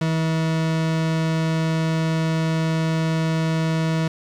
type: tone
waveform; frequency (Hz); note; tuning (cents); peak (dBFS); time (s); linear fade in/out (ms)
40% pulse; 161; E3; -41; -18; 0.01-4.08; 5
effects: low-pass 6000 Hz 12 dB/octave + 8-bit